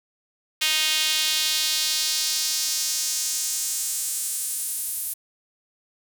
sawtooth tone with high-pass filter sweep, 311.1 Hz, D#4, in tune, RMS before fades -25 dBFS, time 0.61-5.14 s, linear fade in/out 10 ms, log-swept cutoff 2900 to 11000 Hz, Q 1.7, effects none

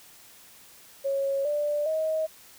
sine tone with pitch steps, 550 / 589.5 / 631.8 Hz, C#5 / D5 / D#5, -14 / +6 / +26 cents, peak -24 dBFS, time 1.04-2.27 s, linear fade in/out 20 ms, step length 410 ms, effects white hiss -52 dBFS RMS until 2.58 s

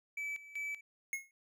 triangle tone with tremolo, 2303 Hz, D7, 34 cents flat, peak -35 dBFS, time 0.17-0.81 s, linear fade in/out 5 ms, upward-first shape square, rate 2.6 Hz, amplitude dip 80%
square tone with exponential decay, 2167 Hz, C#7, 40 cents flat, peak -32 dBFS, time 1.13-1.31 s, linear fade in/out 1 ms, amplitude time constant 37 ms
effects none

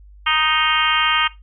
harmonic tone with a mistuned harmonic, 311.1 Hz, D#4, in tune, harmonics 3 / 4 / 5 / 6 / 7 / 8 / 9 / 10, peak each -25 / -20 / -25 / -26 / -23 / -26 / -22 / -22 dBFS, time 0.26-1.28 s, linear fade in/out 10 ms, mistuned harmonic 10, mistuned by +16 cents, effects noise-tail reverb RT60 0.2 s tail -17 dB re dry + added 50 Hz sine -41 dBFS peak until 1.42 s

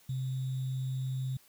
sine tone with sample-and-hold, 130.81 Hz, C3, in tune, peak -31 dBFS, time 0.09-1.37 s, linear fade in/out 5 ms, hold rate 3675 Hz, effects white hiss -62 dBFS RMS until 1.48 s

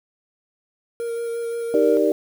triangle tone with vibrato, 466.2 Hz, A#4, in tune, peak -22 dBFS, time 1-1.97 s, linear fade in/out 0 ms, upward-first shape sine, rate 5.7 Hz, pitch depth 10 cents each way
sine chord, Eb major seventh, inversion none, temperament equal, 311.1 / 392 / 466.2 / 587.3 Hz, Eb4 / G4 / Bb4 / D5, 0 / 0 / 0 / 0 cents, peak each -21 dBFS, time 1.74-2.12 s, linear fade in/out 2 ms
effects 7-bit

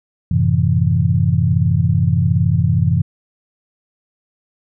sine chord, F# half-diminished seventh, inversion none, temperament equal with one note detuned, 92.5 / 110 / 131.42 / 164.81 Hz, F#2 / A2 / C3 / E3, 0 / 0 / +8 / 0 cents, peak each -17 / -19 / -17 / -17 dBFS, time 0.31-3.02 s, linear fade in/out 5 ms, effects none

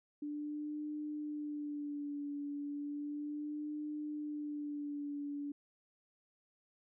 sine tone with vibrato, 293.7 Hz, D4, in tune, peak -38 dBFS, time 0.22-5.52 s, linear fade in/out 5 ms, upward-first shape sine, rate 0.34 Hz, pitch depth 37 cents each way, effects none

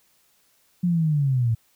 sine linear sweep, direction down, 180.1 to 110 Hz, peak -18 dBFS, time 0.83-1.55 s, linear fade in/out 10 ms, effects white hiss -63 dBFS RMS until 1.75 s

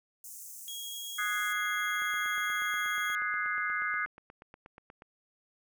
pink high-pass noise, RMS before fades -46 dBFS, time 0.24-1.53 s, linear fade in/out 2 ms, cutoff 6300 Hz, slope 48 dB/octave
sawtooth tone, 3303 Hz, G#7, 10 cents flat, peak -36 dBFS, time 0.68-3.15 s, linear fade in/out 0 ms
sine chord, Ab dominant seventh, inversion second, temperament equal, 1244.5 / 1480 / 1661.2 / 2093 Hz, Eb6 / Gb6 / Ab6 / C7, 0 / 0 / 0 / 0 cents, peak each -35 dBFS, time 1.18-4.06 s, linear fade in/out 10 ms
click train, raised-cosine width 0.5 ms, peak -34 dBFS, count 26, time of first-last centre 2.02-5.021 s, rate 8.33 Hz
effects none

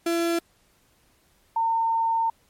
35% pulse / sine tone pair in turn, 337.6 / 908.9 Hz, E4 / A#5, +41 / -44 cents, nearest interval octave + perfect fourth, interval 1715 cents, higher second, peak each -20 dBFS, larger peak neither, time 0.06-0.39 / 1.56-2.3 s, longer second, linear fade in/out 5 ms, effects pink hiss -63 dBFS RMS until 2.49 s + MP3 64 kbps

